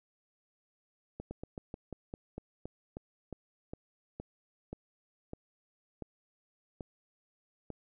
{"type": "slowing click train", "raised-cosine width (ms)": 2, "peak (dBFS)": -27, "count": 18, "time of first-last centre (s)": [1.2, 7.703], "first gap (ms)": 110, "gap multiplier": 1.14, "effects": []}